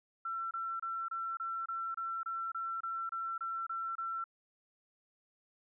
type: tone bursts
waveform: sine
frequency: 1347 Hz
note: E6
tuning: 37 cents sharp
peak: -35 dBFS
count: 14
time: 0.25-4.241 s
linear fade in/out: 5 ms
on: 260 ms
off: 27 ms
effects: none